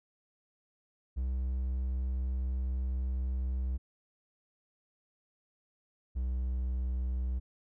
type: tone pair in turn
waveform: triangle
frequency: 64 / 62.94 Hz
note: C2 / B1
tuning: -38 / +33 cents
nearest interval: unison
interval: 29 cents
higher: first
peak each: -28 dBFS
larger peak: neither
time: 1.16-3.78 / 6.15-7.4 s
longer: first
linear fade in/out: 20 ms
effects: none